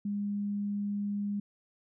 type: tone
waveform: sine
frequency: 203.7 Hz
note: G#3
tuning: 33 cents flat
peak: -30 dBFS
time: 0.05-1.4 s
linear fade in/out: 5 ms
effects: none